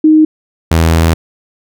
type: tone pair in turn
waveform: sine / sawtooth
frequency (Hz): 311.1 / 81.95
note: D#4 / E2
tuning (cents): 0 / -10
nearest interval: octave + major seventh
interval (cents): 2310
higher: first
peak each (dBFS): -3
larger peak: neither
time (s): 0.04-0.25 / 0.71-1.14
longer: second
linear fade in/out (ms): 5
effects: none